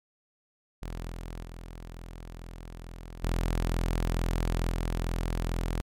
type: tone with level steps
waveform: sawtooth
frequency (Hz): 42.26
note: E1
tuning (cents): +44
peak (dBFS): -31 / -33 / -37 / -22 / -24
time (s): 0.82-5.81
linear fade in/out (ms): 0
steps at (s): 1.11 / 1.43 / 3.23 / 4.71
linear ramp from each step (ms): 2
effects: MP3 96 kbps